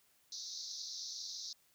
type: band-pass noise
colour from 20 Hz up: white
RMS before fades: -45 dBFS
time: 0.32-1.53 s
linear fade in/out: 2 ms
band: 3800 to 6200 Hz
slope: 96 dB/octave
effects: white hiss -71 dBFS RMS until 1.74 s